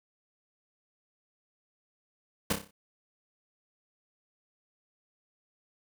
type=noise with echo; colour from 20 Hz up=pink; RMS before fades=-26 dBFS; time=2.5-2.53 s; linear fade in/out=5 ms; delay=30 ms; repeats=6; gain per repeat=-6 dB; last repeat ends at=2.71 s; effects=high-pass 100 Hz 12 dB/octave